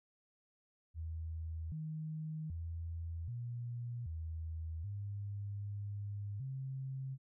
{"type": "tone with pitch steps", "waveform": "sine", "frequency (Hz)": [80.9, 156.4, 83.2, 119.7, 80.8, 101.3, 101.9, 133.2], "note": ["E2", "D#3", "E2", "A#2", "E2", "G#2", "G#2", "C3"], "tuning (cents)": [-32, 9, 17, 46, -34, -43, -32, 31], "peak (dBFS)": -39, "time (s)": [0.94, 7.18], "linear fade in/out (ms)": 50, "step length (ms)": 780, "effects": []}